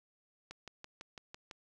click train, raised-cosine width 0.2 ms, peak -29 dBFS, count 7, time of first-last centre 0.51-1.512 s, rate 5.99 Hz, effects none

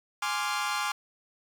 sawtooth chord, D half-diminished seventh, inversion second, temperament equal, 830.6 / 1046.5 / 1174.7 / 1396.9 Hz, Ab5 / C6 / D6 / F6, 0 / 0 / 0 / 0 cents, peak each -30 dBFS, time 0.22-0.92 s, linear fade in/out 5 ms, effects low-pass 9000 Hz 12 dB/octave + 8-bit

